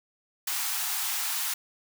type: high-pass noise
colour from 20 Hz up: white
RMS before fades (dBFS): -30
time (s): 0.47-1.54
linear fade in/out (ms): 5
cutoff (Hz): 730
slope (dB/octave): 96
effects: none